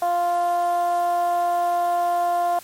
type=tone with band-pass filter; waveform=15% pulse; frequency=349.2 Hz; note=F4; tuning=in tune; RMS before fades=-21 dBFS; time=0.02-2.59 s; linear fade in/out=2 ms; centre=760 Hz; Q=6; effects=white hiss -44 dBFS RMS until 2.63 s + MP3 64 kbps